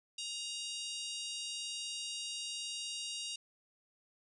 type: harmonic tone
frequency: 941 Hz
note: A#5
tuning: 16 cents sharp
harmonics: 3 / 4 / 5 / 6 / 7 / 8 / 9 / 10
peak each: -43 / -45 / -47 / -49 / -50 / -51 / -52 / -53 dBFS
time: 0.18-3.36 s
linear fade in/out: 5 ms
effects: none